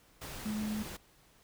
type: tone in noise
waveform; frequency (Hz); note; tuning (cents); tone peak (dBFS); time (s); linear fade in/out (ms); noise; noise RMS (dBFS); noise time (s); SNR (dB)
sine; 213.3; G#3; +46; -33; 0.45-0.83; 10; pink; -44; 0.21-0.97; +8
effects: pink hiss -64 dBFS RMS until 1.43 s